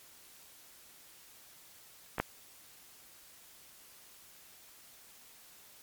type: clicks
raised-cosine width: 0.5 ms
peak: -20 / -13 dBFS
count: 2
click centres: 2.183 / 2.2 s
effects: white hiss -57 dBFS RMS until 5.82 s + MP3 96 kbps